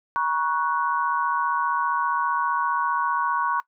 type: chord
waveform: sine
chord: F# major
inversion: first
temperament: equal with one note detuned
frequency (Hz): 953.6 / 1108.7 / 1480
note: A#5 / C#6 / F#6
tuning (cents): +39 / 0 / 0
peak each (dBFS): -24 / -24 / -28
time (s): 0.16-3.6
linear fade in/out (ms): 0
effects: noise-tail reverb RT60 0.1 s tail -20 dB re dry